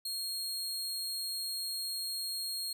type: tone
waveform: sawtooth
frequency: 4259 Hz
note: C8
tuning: 30 cents sharp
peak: -32 dBFS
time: 0.05-2.73 s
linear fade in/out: 5 ms
effects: none